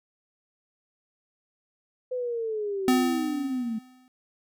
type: linear sweep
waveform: sine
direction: down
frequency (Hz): 510 to 215.7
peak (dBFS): -27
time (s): 2.11-3.79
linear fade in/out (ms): 10
type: tone with exponential decay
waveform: square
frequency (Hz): 254.8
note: C4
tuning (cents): -46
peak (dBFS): -18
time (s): 2.88-4.08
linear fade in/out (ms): 1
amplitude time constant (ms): 260
effects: none